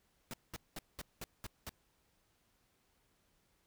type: noise bursts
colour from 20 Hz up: pink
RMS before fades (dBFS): -44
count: 7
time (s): 0.31-1.692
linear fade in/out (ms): 0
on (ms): 26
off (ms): 200
effects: pink hiss -75 dBFS RMS until 3.66 s